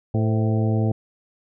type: harmonic tone with a mistuned harmonic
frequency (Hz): 110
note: A2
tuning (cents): 0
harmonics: 1 / 2 / 3 / 4 / 5 / 6 / 7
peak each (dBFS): -19 / -25 / -29 / -31 / -33 / -35 / -36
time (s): 0.14-0.92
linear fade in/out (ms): 5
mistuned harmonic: 5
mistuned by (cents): -78
effects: none